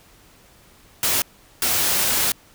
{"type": "noise bursts at uneven times", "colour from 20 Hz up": "white", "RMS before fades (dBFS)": -20, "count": 2, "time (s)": [[1.03, 1.22], [1.62, 2.32]], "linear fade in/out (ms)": 2, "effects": ["pink hiss -52 dBFS RMS until 2.54 s"]}